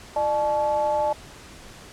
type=ring-modulated tone; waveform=triangle; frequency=131 Hz; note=C3; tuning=2 cents sharp; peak=-15 dBFS; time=0.16-1.13 s; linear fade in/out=5 ms; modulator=733 Hz; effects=pink hiss -44 dBFS RMS until 1.92 s + low-pass 9000 Hz 12 dB/octave